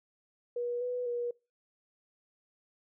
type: tone with pitch steps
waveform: sine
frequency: 482.5 / 494.1 / 480.4 Hz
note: B4 / B4 / B4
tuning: -40 / +1 / -48 cents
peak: -31 dBFS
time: 0.56-1.31 s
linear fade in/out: 5 ms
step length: 250 ms
effects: noise-tail reverb RT60 0.3 s tail -25 dB re dry